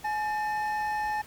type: tone pair together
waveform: triangle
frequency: 847 / 1794.7 Hz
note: G#5 / A6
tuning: +34 / +34 cents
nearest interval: octave + minor second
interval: 1300 cents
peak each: -26 / -33 dBFS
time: 0.04-1.22 s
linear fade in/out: 10 ms
effects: pink hiss -50 dBFS RMS until 1.26 s